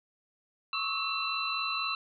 sine tone cluster, 1095 / 1139 / 1295 / 2704 / 4018 Hz, C#6 / C#6 / E6 / E7 / B7, -22 / +47 / -31 / +43 / +29 cents, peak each -38 / -40 / -36 / -34 / -35 dBFS, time 0.73-1.95 s, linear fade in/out 2 ms, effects none

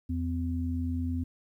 sine tone pair together, 84.8 / 254.1 Hz, E2 / B3, +50 / +49 cents, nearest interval octave + perfect fifth, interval 1899 cents, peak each -30 / -32 dBFS, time 0.09-1.24 s, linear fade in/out 10 ms, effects 11-bit

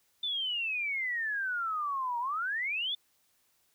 sine exponential two-way sweep, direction down then up, 3569 to 932.3 to 3569 Hz, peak -30 dBFS, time 0.23-2.95 s, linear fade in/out 5 ms, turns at 2.19 s, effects white hiss -71 dBFS RMS until 3.74 s

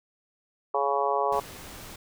harmonic tone, 140 Hz, C#3, 18 cents sharp, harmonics 3 / 4 / 5 / 6 / 7 / 8, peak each -30 / -30 / -30 / -30 / -30 / -30 dBFS, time 0.74-1.4 s, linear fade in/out 5 ms
pink noise, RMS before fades -43 dBFS, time 1.32-1.96 s, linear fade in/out 5 ms
effects none

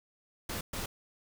pink noise bursts at uneven times, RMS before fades -37 dBFS, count 2, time 0.49-0.61 / 0.73-0.86 s, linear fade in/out 5 ms, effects none

